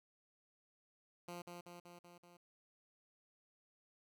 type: tone with echo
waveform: 10% pulse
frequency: 174.61 Hz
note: F3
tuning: in tune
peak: -38 dBFS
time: 1.28-1.42 s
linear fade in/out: 5 ms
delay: 190 ms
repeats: 5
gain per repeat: -3 dB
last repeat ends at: 2.37 s
effects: none